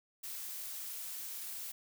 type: noise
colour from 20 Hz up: blue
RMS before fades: -43 dBFS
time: 0.23-1.72 s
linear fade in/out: 10 ms
effects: none